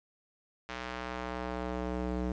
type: tone with band-pass filter sweep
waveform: square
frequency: 61.8 Hz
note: B1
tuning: 2 cents sharp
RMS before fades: -36 dBFS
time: 0.69-2.32 s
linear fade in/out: 0 ms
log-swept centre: 2000 to 310 Hz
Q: 0.7
effects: resampled to 16000 Hz + 9-bit